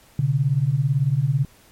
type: beating tone pair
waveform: sine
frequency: 125.7 / 143.7 Hz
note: B2 / D3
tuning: +31 / -37 cents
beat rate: 18 Hz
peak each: -21 / -19 dBFS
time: 0.19-1.45 s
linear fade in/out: 2 ms
effects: pink hiss -53 dBFS RMS until 1.71 s + MP3 64 kbps